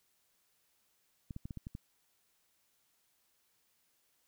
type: clicks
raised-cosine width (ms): 5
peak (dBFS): -30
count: 7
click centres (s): 1.308 / 1.364 / 1.455 / 1.508 / 1.573 / 1.669 / 1.751
effects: white hiss -75 dBFS RMS until 4.27 s